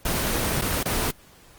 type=noise with dropouts; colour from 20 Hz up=pink; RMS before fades=-24 dBFS; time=0.05-1.11 s; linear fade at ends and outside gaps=5 ms; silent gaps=0.614-0.619 / 0.831-0.855 s; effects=pink hiss -52 dBFS RMS until 1.58 s + Opus 24 kbps